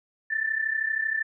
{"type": "tone pair together", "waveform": "sine", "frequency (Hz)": [1760, 1792.8], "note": ["A6", "A6"], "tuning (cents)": [0, 32], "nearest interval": "unison", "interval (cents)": 32, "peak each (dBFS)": [-26, -29], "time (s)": [0.3, 1.23], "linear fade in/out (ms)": 10, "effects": []}